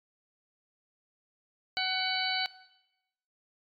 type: harmonic tone with a mistuned harmonic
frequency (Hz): 749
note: F#5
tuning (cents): +21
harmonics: 1 / 2 / 3 / 4 / 5 / 6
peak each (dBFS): -35 / -35 / -35 / -35 / -35 / -35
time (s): 1.77-2.46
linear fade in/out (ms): 0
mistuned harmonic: 5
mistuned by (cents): +100
effects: noise-tail reverb RT60 0.9 s tail -17 dB re dry + MP3 96 kbps